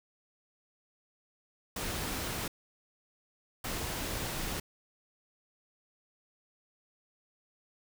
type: noise bursts at uneven times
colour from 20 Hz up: pink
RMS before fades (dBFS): -36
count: 2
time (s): 1.76-2.48 / 3.64-4.6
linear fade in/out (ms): 5
effects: none